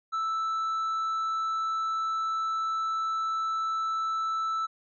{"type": "tone", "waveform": "triangle", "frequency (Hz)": 1318.5, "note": "E6", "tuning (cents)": 0, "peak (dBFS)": -25, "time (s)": [0.12, 4.67], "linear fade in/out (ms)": 20, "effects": ["resampled to 16000 Hz"]}